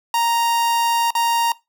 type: tone with dropouts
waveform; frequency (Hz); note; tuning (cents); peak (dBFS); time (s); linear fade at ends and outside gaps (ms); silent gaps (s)
45% pulse; 932.3; A#5; 0; -16; 0.14-1.52; 2; 1.106-1.151
effects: noise-tail reverb RT60 0.2 s tail -20 dB re dry